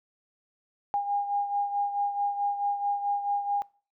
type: beating tone pair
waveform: sine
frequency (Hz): 810 / 814.6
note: G#5 / G#5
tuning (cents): -43 / -34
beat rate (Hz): 4.6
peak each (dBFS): -26 / -33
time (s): 0.94-3.62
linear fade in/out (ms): 0
effects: noise-tail reverb RT60 0.4 s tail -23 dB re dry